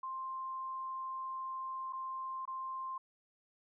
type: tone with dropouts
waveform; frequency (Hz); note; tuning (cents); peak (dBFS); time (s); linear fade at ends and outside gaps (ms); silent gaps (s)
sine; 1051; C6; +7; -38; 0.03-2.98; 5; 1.926-1.931 / 2.454-2.476
effects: none